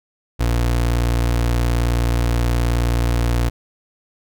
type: tone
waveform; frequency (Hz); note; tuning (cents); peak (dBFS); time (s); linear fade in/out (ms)
30% pulse; 58.9; A#1; +19; -13; 0.39-3.5; 20
effects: none